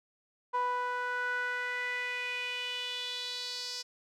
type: tone with band-pass filter sweep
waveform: sawtooth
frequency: 493.9 Hz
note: B4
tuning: in tune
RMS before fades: -35 dBFS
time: 0.53-3.83 s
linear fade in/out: 20 ms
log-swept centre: 1000 to 5100 Hz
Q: 4.2
effects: none